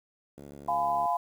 click train, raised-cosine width 2 ms, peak -32 dBFS, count 49, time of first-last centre 0.38-1.056 s, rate 71 Hz
sine chord, F diminished, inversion none, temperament just, 698.5 / 838.1 / 1005.8 Hz, F5 / Ab5 / Cb6, 0 / +16 / +31 cents, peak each -28 / -31 / -29 dBFS, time 0.68-1.17 s, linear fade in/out 5 ms
effects high-pass 100 Hz 12 dB/octave + 9-bit

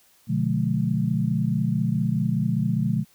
sine chord, B diminished seventh, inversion none, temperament just, 123.47 / 148.16 / 177.8 / 213.4 Hz, B2 / D3 / F3 / Ab3, 0 / +16 / +31 / +47 cents, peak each -26 dBFS, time 0.27-3.05 s, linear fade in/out 50 ms, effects white hiss -59 dBFS RMS until 3.14 s

